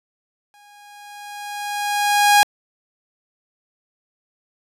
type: tone with exponential growth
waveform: sawtooth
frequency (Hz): 822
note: G#5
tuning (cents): -18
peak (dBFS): -5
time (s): 0.54-2.43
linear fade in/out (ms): 0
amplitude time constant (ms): 410
effects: resampled to 32000 Hz